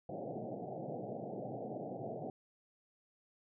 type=band-pass noise; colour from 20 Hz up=white; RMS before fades=-43 dBFS; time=0.09-2.3 s; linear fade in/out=2 ms; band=110 to 770 Hz; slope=96 dB/octave; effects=none